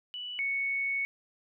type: tone pair in turn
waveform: sine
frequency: 2960 / 2217 Hz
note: F#7 / C#7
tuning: 0 / 0 cents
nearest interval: perfect fourth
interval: 500 cents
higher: first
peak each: -36 / -28 dBFS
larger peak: second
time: 0.14-0.39 / 0.39-1.05 s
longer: second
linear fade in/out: 0 ms
effects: none